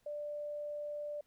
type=tone; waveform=sine; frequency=590 Hz; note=D5; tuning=8 cents sharp; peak=-38 dBFS; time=0.06-1.21 s; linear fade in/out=5 ms; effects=pink hiss -75 dBFS RMS until 1.26 s